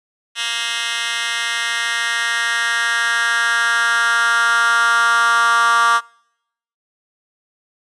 10% pulse tone with high-pass filter sweep, 233.1 Hz, A#3, in tune, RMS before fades -17 dBFS, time 0.35-6.01 s, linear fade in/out 50 ms, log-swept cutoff 2400 to 1200 Hz, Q 4.1, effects noise-tail reverb RT60 0.8 s tail -26 dB re dry + resampled to 24000 Hz

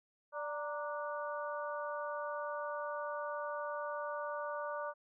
harmonic tone with a mistuned harmonic, 293.7 Hz, D4, in tune, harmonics 2 / 3 / 4 / 5, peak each -40 / -44 / -43 / -46 dBFS, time 0.32-4.94 s, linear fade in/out 50 ms, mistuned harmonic 3, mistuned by +87 cents, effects none

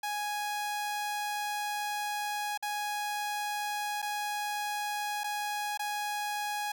sawtooth tone with dropouts, 830.6 Hz, G#5, in tune, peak -28 dBFS, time 0.03-6.72 s, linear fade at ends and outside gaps 5 ms, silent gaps 2.576-2.625 / 4.019-4.025 / 5.236-5.241 / 5.775-5.793 s, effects none

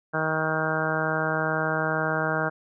harmonic tone, 157.8 Hz, D#3, 25 cents sharp, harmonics 1 / 2 / 3 / 4 / 5 / 6 / 7 / 8 / 9 / 10, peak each -31 / -34 / -32 / -30 / -33 / -36 / -35 / -36 / -30 / -31 dBFS, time 0.13-2.5 s, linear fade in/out 20 ms, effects none

